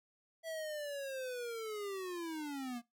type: linear sweep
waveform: square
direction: down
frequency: 659.3 to 231.5 Hz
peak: -40 dBFS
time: 0.43-2.82 s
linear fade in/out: 50 ms
effects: noise-tail reverb RT60 0.2 s tail -21 dB re dry